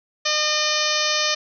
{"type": "harmonic tone", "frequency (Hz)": 607, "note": "D#5", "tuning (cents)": -43, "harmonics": [1, 2, 3, 4, 5, 6, 7, 8, 9, 10], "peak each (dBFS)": [-28, -28, -28, -28, -28, -28, -28, -28, -28, -28], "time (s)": [0.25, 1.35], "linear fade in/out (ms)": 10, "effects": []}